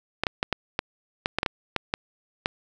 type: clicks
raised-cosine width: 0.3 ms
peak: -7 dBFS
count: 12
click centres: 0.236 / 0.268 / 0.429 / 0.527 / 0.791 / 1.259 / 1.386 / 1.431 / 1.462 / 1.763 / 1.939 / 2.459 s
effects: none